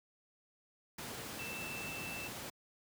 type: tone in noise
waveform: sine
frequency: 2661 Hz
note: E7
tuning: 16 cents sharp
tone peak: -43 dBFS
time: 1.39-2.28 s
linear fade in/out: 5 ms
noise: pink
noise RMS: -44 dBFS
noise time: 0.98-2.5 s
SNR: -2 dB
effects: high-pass 100 Hz 12 dB/octave